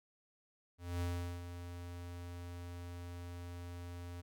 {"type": "tone with ADSR envelope", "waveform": "square", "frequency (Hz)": 87.5, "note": "F2", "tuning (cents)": 4, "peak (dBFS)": -35, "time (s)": [0.78, 4.22], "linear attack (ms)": 230, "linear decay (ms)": 400, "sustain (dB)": -10, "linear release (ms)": 20, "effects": []}